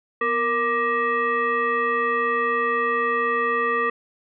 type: tone with frequency modulation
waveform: sine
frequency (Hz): 1179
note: D6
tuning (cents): +6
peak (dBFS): -19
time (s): 0.21-3.9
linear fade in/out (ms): 5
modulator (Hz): 713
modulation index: 1.2
effects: none